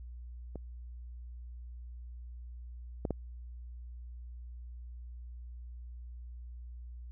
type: clicks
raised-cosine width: 2 ms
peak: -28 / -19 / -19 dBFS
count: 3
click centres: 0.557 / 3.052 / 3.107 s
effects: added 60 Hz sine -43 dBFS peak until 7.11 s